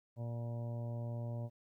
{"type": "harmonic tone with a mistuned harmonic", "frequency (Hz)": 117.7, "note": "A#2", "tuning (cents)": 17, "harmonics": [1, 2, 3, 4, 5, 6, 7, 8], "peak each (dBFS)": [-38, -49, -56, -57, -49, -59, -62, -61], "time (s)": [0.16, 1.5], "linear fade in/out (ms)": 50, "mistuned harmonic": 8, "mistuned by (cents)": 33, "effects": ["13-bit"]}